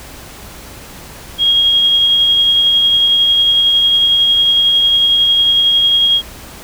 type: tone with tremolo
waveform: sine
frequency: 3272 Hz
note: G#7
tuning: 26 cents flat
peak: -7 dBFS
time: 1.38-6.22 s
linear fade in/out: 50 ms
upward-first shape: triangle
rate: 11 Hz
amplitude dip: 25%
effects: added 60 Hz sine -41 dBFS peak until 6.63 s + pink hiss -34 dBFS RMS until 6.63 s